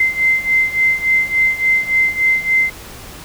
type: beating tone pair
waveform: sine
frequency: 2074 / 2077.5 Hz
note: C7 / C7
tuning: -16 / -13 cents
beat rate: 3.5 Hz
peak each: -17 / -14 dBFS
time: 0-2.7 s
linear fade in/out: 5 ms
effects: pink hiss -35 dBFS RMS until 3.24 s